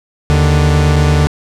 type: tone pair together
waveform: 45% pulse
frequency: 77.78 / 146.64 Hz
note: D#2 / D3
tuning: 0 / -2 cents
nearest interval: major seventh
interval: 1098 cents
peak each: -11 dBFS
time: 0.3-1.27 s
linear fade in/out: 0 ms
effects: low-pass 8000 Hz 12 dB/octave + 7-bit